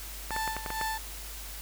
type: clicks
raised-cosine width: 0.5 ms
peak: -18 dBFS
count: 7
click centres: 0.307 / 0.364 / 0.477 / 0.566 / 0.662 / 0.704 / 0.813 s
type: tone with tremolo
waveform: 30% pulse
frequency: 882 Hz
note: A5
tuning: 4 cents sharp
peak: -27 dBFS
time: 0.31-0.98 s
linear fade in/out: 5 ms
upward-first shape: sine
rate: 2.3 Hz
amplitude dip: 75%
effects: added 50 Hz sine -42 dBFS peak until 1.61 s + white hiss -43 dBFS RMS until 1.61 s